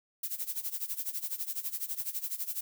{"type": "noise with tremolo", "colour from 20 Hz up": "violet", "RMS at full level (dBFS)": -33, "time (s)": [0.23, 2.61], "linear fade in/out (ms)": 5, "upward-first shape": "sine", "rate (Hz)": 12, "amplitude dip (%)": 85, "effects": []}